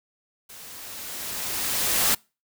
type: noise with level ramp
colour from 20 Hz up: white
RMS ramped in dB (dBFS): -44 to -20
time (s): 0.49-2.15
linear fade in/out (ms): 10
effects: noise-tail reverb RT60 0.3 s tail -26 dB re dry